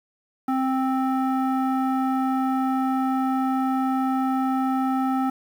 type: tone with low-pass filter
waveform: square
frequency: 262.7 Hz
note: C4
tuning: 7 cents sharp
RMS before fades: -23 dBFS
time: 0.48-5.3 s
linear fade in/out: 5 ms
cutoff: 1100 Hz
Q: 3.9
effects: 8-bit